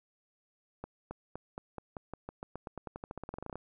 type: accelerating click train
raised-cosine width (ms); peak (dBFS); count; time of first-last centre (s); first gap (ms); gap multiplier
1; -26; 26; 0.84-3.556; 270; 0.91
effects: none